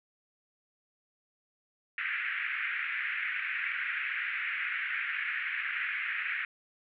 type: band-pass noise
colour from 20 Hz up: white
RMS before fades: -34 dBFS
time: 1.98-6.45 s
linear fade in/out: 2 ms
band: 1500 to 2400 Hz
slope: 48 dB/octave
effects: none